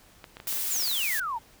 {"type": "clicks", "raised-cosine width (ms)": 0.3, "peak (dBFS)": -25, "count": 11, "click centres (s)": [0.242, 0.369, 0.401, 0.472, 0.527, 0.575, 0.761, 0.796, 0.826, 0.878, 0.915]}
{"type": "noise", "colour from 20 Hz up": "blue", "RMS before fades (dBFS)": -30, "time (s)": [0.47, 1.2], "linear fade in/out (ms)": 5}
{"type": "exponential sweep", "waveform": "sine", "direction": "down", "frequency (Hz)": [7680, 855], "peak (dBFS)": -28, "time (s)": [0.7, 1.39], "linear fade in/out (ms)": 20}
{"effects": ["pink hiss -56 dBFS RMS until 1.6 s"]}